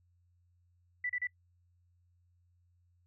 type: tone bursts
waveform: sine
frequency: 1975.5 Hz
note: B6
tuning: in tune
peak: -32 dBFS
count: 3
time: 1.04-1.271 s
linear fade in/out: 5 ms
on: 55 ms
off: 33 ms
effects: noise-tail reverb RT60 0.1 s tail -23 dB re dry + added 88 Hz sine -67 dBFS peak until 3.06 s